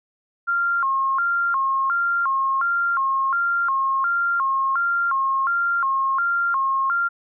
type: tone with vibrato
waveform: sine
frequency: 1223 Hz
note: D#6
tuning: 30 cents flat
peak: -18 dBFS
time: 0.47-7.09 s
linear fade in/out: 20 ms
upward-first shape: square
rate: 1.4 Hz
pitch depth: 220 cents each way
effects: none